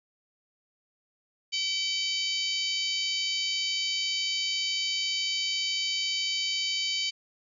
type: harmonic tone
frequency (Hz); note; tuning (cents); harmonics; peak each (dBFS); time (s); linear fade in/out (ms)
766; G5; -40; 3 / 4 / 5 / 6 / 7 / 8 / 9; -35 / -31 / -39 / -31 / -42 / -42 / -41; 1.52-7.11; 20
effects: none